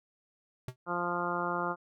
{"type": "tone with exponential decay", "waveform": "square", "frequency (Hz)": 126.5, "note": "B2", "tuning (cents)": 42, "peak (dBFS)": -33, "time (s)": [0.68, 0.76], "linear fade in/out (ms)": 2, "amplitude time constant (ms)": 16}
{"type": "harmonic tone", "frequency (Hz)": 174.9, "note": "F3", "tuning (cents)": 3, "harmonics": [1, 2, 3, 4, 5, 6, 7, 8], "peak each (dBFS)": [-40, -38, -39, -39, -38, -38, -36, -38], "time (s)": [0.86, 1.76], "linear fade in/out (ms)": 50}
{"effects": []}